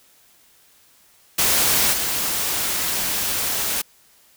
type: noise with level steps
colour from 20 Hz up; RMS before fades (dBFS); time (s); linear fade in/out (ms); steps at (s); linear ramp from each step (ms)
white; -18 / -23; 1.38-3.82; 10; 1.92; 20
effects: white hiss -55 dBFS RMS until 4.36 s